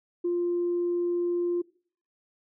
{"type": "tone", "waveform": "sine", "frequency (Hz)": 349.2, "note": "F4", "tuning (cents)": 0, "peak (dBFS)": -23, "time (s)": [0.24, 1.62], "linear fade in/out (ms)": 10, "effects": ["noise-tail reverb RT60 0.5 s tail -23 dB re dry", "tanh soft clip ceiling -20 dBFS"]}